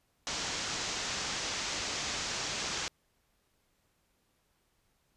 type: low-pass noise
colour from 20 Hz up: white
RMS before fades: -36 dBFS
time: 0.27-2.88 s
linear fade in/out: 0 ms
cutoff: 7000 Hz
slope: 48 dB/octave
effects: pink hiss -74 dBFS RMS until 5.16 s + resampled to 32000 Hz